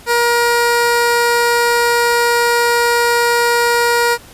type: tone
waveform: 15% pulse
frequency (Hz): 474.4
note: A#4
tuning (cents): +30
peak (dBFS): -5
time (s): 0.06-4.18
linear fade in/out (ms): 50
effects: pink hiss -40 dBFS RMS until 4.33 s + resampled to 32000 Hz